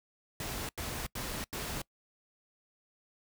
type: noise bursts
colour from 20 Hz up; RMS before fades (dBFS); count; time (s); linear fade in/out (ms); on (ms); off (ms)
pink; -38; 4; 0.4-1.818; 2; 290; 86
effects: noise-tail reverb RT60 0.1 s tail -24 dB re dry